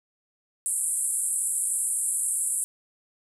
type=band-pass noise; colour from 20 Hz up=pink; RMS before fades=-27 dBFS; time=0.66-2.64 s; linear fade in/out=0 ms; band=8000 to 11000 Hz; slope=96 dB/octave; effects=none